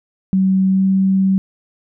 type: tone with pitch glide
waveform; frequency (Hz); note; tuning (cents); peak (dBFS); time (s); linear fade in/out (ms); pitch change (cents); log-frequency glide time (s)
sine; 190 to 191.65; F#3 to G3; +46 to -39; -11; 0.33-1.38; 0; +15; 0.69-0.83
effects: none